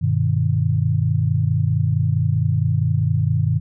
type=chord; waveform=sine; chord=G augmented; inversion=none; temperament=just; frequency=98 / 122.5 / 153.12 Hz; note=G2 / B2 / D#3; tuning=0 / -14 / -27 cents; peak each=-20 dBFS; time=0.01-3.6 s; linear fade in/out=20 ms; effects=none